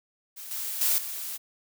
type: noise with level steps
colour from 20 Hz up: blue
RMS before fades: -41 / -33 / -24 / -35 dBFS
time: 0.36-1.38 s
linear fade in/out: 20 ms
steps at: 0.51 / 0.81 / 0.98 s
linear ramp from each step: 2 ms
effects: none